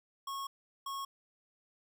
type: tone bursts at uneven times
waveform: square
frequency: 1096 Hz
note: C#6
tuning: 20 cents flat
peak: -38 dBFS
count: 2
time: 0.27-0.47 / 0.86-1.05 s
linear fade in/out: 5 ms
effects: none